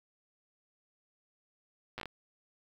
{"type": "slowing click train", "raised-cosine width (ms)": 0.3, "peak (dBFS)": -24, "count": 6, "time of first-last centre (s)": [1.98, 2.057], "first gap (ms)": 8, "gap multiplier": 1.33, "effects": ["9-bit"]}